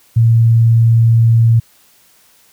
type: tone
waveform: sine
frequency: 114.9 Hz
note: A#2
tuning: 25 cents flat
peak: -6 dBFS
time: 0.16-1.6 s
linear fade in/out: 10 ms
effects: white hiss -50 dBFS RMS until 2.52 s